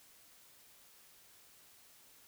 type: silence
effects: white hiss -62 dBFS RMS until 2.27 s